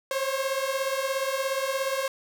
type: beating tone pair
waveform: sawtooth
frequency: 529 / 546 Hz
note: C5 / C#5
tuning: +19 / -26 cents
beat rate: 17 Hz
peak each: -25 dBFS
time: 0.11-2.08 s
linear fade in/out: 2 ms
effects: none